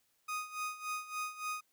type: tone with tremolo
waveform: 30% pulse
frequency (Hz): 1244.5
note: D#6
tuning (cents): 0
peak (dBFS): -32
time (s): 0.28-1.61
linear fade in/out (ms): 10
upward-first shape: sine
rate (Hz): 3.5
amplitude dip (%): 80
effects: white hiss -75 dBFS RMS until 1.72 s